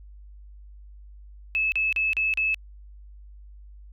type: tone bursts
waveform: sine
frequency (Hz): 2602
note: E7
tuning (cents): -23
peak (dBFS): -21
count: 5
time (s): 1.55-2.544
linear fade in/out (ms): 0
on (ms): 170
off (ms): 36
effects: added 50 Hz sine -43 dBFS peak until 3.92 s